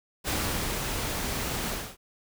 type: noise with ADSR envelope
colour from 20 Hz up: pink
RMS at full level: -28 dBFS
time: 0.24-1.97 s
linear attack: 43 ms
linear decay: 390 ms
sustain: -3 dB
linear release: 270 ms
effects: none